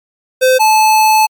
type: tone pair in turn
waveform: square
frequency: 515 / 867.8 Hz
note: C5 / A5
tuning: -28 / -24 cents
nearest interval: major sixth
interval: 904 cents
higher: second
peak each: -7 dBFS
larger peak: neither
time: 0.41-0.59 / 0.59-1.27 s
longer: second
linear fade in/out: 20 ms
effects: MP3 96 kbps